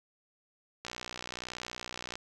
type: click train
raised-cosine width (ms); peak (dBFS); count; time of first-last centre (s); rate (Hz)
0.2; -21; 81; 0.85-2.155; 61.3
effects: none